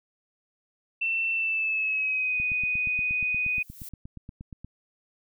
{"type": "tone with pitch glide", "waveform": "sine", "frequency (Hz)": [2684, 2490], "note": ["E7", "D#7"], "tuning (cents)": [31, 1], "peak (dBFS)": -24, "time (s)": [1.01, 3.63], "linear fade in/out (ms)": 10, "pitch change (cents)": -130, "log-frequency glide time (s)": [1.33, 2.39]}
{"type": "click train", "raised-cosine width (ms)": 5, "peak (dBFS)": -28, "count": 20, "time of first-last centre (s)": [2.4, 4.646], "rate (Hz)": 8.46}
{"type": "noise with exponential growth", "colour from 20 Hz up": "violet", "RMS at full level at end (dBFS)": -39, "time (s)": [3.33, 3.89], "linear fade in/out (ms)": 2, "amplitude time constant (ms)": 120}
{"effects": []}